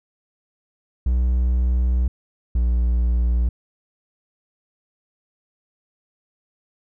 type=tone pair in turn; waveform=triangle; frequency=61.74 / 59.54 Hz; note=B1 / A#1; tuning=0 / +37 cents; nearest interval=minor second; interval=63 cents; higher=first; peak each=-14 dBFS; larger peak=neither; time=1.06-2.08 / 2.55-3.49 s; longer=first; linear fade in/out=5 ms; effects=none